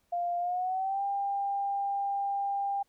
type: tone with pitch glide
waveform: sine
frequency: 698.5 to 797.7 Hz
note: F5 to G5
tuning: 0 to +30 cents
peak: -28 dBFS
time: 0.12-2.83 s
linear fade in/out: 10 ms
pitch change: +230 cents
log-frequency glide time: 0.39-1.03 s
effects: pink hiss -73 dBFS RMS until 2.88 s